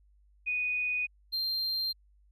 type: tone pair in turn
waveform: sine / triangle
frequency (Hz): 2481 / 4173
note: D#7 / C8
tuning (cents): -6 / -5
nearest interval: major sixth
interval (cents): 901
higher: second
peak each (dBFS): -28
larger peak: neither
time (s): 0.46-1.07 / 1.32-1.93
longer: neither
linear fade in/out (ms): 20
effects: added 50 Hz sine -60 dBFS peak until 2.31 s